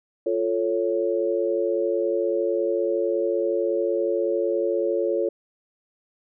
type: chord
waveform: sine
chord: F augmented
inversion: none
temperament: equal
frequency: 349.2 / 440 / 554.4 Hz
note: F4 / A4 / C#5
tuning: 0 / 0 / 0 cents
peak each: -25 dBFS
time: 0.26-5.29 s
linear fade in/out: 5 ms
effects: none